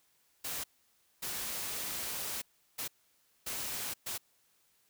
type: noise bursts at uneven times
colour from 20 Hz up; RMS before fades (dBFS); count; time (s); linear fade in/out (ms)
white; -38; 5; 0.44-0.64 / 1.22-2.42 / 2.78-2.88 / 3.46-3.94 / 4.06-4.18; 10
effects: white hiss -71 dBFS RMS until 4.89 s